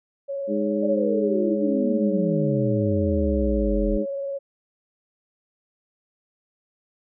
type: tone with vibrato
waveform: sine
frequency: 554.4 Hz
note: C#5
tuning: in tune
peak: -26 dBFS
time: 0.28-4.39 s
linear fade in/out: 20 ms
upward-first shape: sine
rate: 19 Hz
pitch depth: 19 cents each way
type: harmonic tone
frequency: 103.83 Hz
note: G#2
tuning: in tune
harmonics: 2 / 3 / 4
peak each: -25 / -27 / -28 dBFS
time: 0.47-4.06 s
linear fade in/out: 50 ms
type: exponential sweep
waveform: sine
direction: down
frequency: 604 to 39.1 Hz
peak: -23 dBFS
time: 0.82-3.98 s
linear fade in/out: 20 ms
effects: none